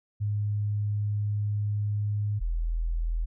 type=tone pair in turn; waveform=sine; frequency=103.83 / 41.29 Hz; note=G#2 / E1; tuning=0 / +4 cents; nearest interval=octave + major third; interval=1596 cents; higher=first; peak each=-25 dBFS; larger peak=neither; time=0.2-2.4 / 2.4-3.26 s; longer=first; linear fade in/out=20 ms; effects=none